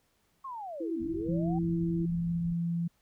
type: linear two-way sweep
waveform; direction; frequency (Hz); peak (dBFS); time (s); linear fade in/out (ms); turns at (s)
sine; down then up; 1108.7 to 225.8 to 788; -37; 0.44-1.59; 10; 1
type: tone with pitch glide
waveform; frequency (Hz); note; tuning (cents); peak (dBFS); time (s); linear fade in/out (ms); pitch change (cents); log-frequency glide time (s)
sine; 329.6 to 331.9; E4 to E4; 0 to +12; -32; 0.8-2.06; 10; +12; 1.06-1.77
type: low-pass noise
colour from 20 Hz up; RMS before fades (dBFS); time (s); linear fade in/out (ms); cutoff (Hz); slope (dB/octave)
pink; -44; 1-2.54; 10; 220; 96
type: tone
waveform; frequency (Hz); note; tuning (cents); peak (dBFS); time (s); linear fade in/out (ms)
sine; 169.7; F3; -49; -28; 1.28-2.88; 10
effects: pink hiss -72 dBFS RMS until 3.01 s